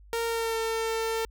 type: tone with pitch glide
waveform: sawtooth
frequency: 461.7 to 450.1 Hz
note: A#4 to A4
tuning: -17 to +39 cents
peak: -23 dBFS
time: 0.13-1.25 s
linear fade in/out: 0 ms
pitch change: -44 cents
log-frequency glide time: 0.26-0.58 s
effects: added 50 Hz sine -49 dBFS peak until 1.3 s